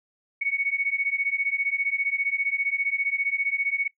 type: beating tone pair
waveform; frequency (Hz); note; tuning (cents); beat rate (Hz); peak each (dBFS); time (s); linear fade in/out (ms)
sine; 2217 / 2232; C#7 / C#7; 0 / +11; 15; -26; 0.41-3.88; 10
effects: noise-tail reverb RT60 0.1 s tail -20 dB re dry